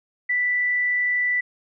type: tone with frequency modulation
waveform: sine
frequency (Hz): 1975.5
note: B6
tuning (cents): 0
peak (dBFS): -19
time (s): 0.29-1.41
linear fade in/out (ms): 10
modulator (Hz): 33.1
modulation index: 0.23
effects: none